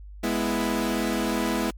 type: chord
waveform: sawtooth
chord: E major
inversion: first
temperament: equal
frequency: 207.7 / 246.9 / 329.6 Hz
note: G#3 / B3 / E4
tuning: 0 / 0 / 0 cents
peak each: -24 dBFS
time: 0.23-1.71 s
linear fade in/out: 10 ms
effects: added 50 Hz sine -39 dBFS peak until 1.77 s + MP3 96 kbps